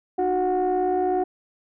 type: tone cluster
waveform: sine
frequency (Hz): 305.7 / 367.3 / 734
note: D#4 / F#4 / F#5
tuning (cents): -30 / -13 / -14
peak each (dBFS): -28 / -21 / -22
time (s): 0.18-1.24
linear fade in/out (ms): 10
effects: tanh soft clip ceiling -15 dBFS